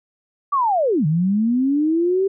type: linear two-way sweep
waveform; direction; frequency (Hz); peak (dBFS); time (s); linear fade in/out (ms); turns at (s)
sine; down then up; 1174.7 to 146.83 to 394.8; -15; 0.52-2.28; 10; 1.06
effects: none